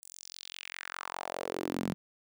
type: tone with high-pass filter sweep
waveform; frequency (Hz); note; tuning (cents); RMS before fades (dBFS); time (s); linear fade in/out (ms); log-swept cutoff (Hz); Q
sawtooth; 44.97; F#1; -49; -39; 0.02-1.94; 0; 8900 to 180; 2.8
effects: none